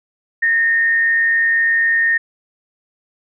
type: tone with frequency modulation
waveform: sine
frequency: 1836 Hz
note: A#6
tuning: 27 cents flat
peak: -12 dBFS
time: 0.42-2.18 s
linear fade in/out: 10 ms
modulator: 158 Hz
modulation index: 0.21
effects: none